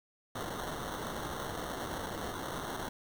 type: noise with sample-and-hold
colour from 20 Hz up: white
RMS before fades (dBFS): -39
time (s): 0.35-2.89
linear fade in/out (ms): 5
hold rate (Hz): 2450
effects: none